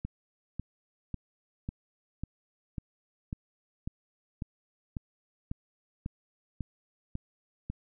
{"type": "click train", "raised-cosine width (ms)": 5, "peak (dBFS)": -22, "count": 15, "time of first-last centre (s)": [0.05, 7.7], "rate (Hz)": 1.83, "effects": []}